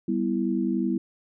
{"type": "chord", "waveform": "sine", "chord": "E minor", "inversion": "first", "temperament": "equal", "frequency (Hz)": [196, 246.9, 329.6], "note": ["G3", "B3", "E4"], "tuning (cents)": [0, 0, 0], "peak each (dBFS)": -27, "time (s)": [0.08, 0.98], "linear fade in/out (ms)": 5, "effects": []}